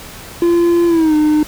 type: tone with pitch glide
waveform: triangle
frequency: 343.2 to 304 Hz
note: F4 to D#4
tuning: -30 to -40 cents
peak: -7 dBFS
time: 0.42-1.43 s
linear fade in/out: 2 ms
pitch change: -210 cents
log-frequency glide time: 0.87-1.15 s
effects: pink hiss -33 dBFS RMS until 1.47 s